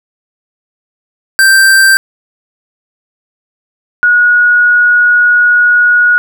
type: tone pair in turn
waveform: square / sine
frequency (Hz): 1568 / 1453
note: G6 / F#6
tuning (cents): 0 / -32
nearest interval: minor second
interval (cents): 132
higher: first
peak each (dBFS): -4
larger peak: neither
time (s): 1.39-1.97 / 4.03-6.18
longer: second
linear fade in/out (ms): 0
effects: none